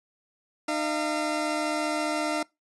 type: tone pair together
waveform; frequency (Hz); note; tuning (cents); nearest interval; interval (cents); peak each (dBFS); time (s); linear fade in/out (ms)
20% pulse; 305.2 / 685.2; D#4 / F5; -33 / -33; octave + major second; 1400; -23 / -25; 0.68-2.43; 5
effects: noise-tail reverb RT60 0.2 s tail -23 dB re dry + resampled to 24000 Hz